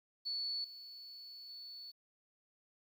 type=tone with level steps; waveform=sine; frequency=4437 Hz; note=C#8; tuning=1 cent sharp; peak=-36 / -49 / -47 dBFS; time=0.25-1.92 s; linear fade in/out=20 ms; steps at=0.64 / 1.49 s; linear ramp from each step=5 ms; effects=11-bit